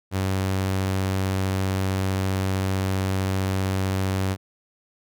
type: tone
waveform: sawtooth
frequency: 95.4 Hz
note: G2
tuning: 47 cents flat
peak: -18 dBFS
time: 0.11-4.37 s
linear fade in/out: 50 ms
effects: none